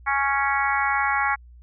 harmonic tone, 277.2 Hz, C#4, in tune, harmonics 3 / 4 / 5 / 6 / 7 / 8, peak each -25 / -26 / -27 / -28 / -28 / -29 dBFS, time 0.06-1.36 s, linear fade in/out 20 ms, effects added 60 Hz sine -44 dBFS peak until 1.62 s

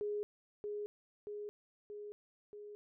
sine tone with echo, 415.3 Hz, G#4, in tune, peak -35 dBFS, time 0.01-0.23 s, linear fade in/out 0 ms, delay 630 ms, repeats 4, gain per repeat -3 dB, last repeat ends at 2.75 s, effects none

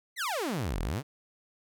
sawtooth exponential two-way sweep, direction down then up, 2141 to 36.71 to 163.1 Hz, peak -26 dBFS, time 0.16-1.03 s, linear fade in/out 50 ms, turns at 0.8 s, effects none

